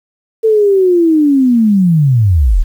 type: linear sweep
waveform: sine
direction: down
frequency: 449.9 to 30.06 Hz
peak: -6 dBFS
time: 0.43-2.64 s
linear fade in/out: 20 ms
effects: 7-bit